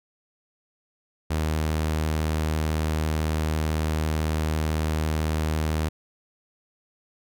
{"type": "tone", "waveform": "sawtooth", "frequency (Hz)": 78, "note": "D#2", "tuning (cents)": 5, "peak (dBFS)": -19, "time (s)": [1.3, 5.89], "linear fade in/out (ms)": 10, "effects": []}